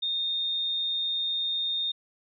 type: tone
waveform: sine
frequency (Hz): 3664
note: A#7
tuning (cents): -31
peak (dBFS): -26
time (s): 0.02-1.92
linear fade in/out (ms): 10
effects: none